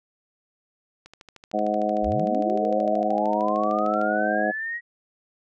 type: click train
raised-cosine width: 0.2 ms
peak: -27 dBFS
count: 40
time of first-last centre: 1.06-4.015 s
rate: 13.2 Hz
type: harmonic tone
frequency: 105.4 Hz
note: G#2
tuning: 26 cents sharp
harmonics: 2 / 3 / 4 / 5 / 6 / 7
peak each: -29 / -30 / -35 / -29 / -26 / -26 dBFS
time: 1.53-4.52 s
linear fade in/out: 20 ms
type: linear sweep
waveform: sine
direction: up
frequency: 32.7 to 1916 Hz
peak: -27 dBFS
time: 2.02-4.81 s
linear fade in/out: 50 ms
effects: none